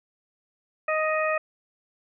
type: harmonic tone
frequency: 624 Hz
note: D#5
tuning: 5 cents sharp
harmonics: 1 / 2 / 3 / 4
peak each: -25 / -28 / -30 / -31 dBFS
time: 0.88-1.38 s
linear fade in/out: 5 ms
effects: none